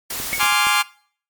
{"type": "noise", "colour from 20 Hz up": "white", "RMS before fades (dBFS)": -27, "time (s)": [0.1, 0.47], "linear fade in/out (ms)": 5}
{"type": "clicks", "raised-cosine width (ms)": 2, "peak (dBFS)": [-21, -20, -25, -23, -30, -22], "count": 6, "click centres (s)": [0.201, 0.33, 0.381, 0.429, 0.524, 0.669]}
{"type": "tone with exponential decay", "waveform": "sine", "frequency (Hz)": 2217, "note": "C#7", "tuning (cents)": 0, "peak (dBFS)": -17, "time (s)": [0.33, 0.49], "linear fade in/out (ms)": 0, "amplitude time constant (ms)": 33}
{"type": "chord", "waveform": "20% pulse", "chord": "D half-diminished seventh", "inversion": "second", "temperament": "equal", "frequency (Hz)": [830.6, 1046.5, 1174.7, 1396.9], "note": ["Ab5", "C6", "D6", "F6"], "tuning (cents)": [0, 0, 0, 0], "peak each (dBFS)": -16, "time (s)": [0.39, 0.83], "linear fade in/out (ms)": 20}
{"effects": ["noise-tail reverb RT60 0.5 s tail -21 dB re dry", "MP3 96 kbps"]}